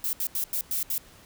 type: noise bursts at uneven times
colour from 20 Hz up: violet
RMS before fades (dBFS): -28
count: 6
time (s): 0.04-0.13 / 0.2-0.27 / 0.35-0.44 / 0.53-0.61 / 0.71-0.83 / 0.9-0.98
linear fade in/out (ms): 2
effects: pink hiss -53 dBFS RMS until 1.25 s